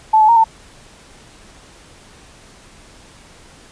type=tone with pitch steps; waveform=sine; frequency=873 / 862 / 929 / 896 Hz; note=A5 / A5 / A#5 / A5; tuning=-14 / -36 / -6 / +31 cents; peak=-7 dBFS; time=0.13-0.442 s; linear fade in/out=10 ms; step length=78 ms; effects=pink hiss -44 dBFS RMS until 3.71 s + resampled to 22050 Hz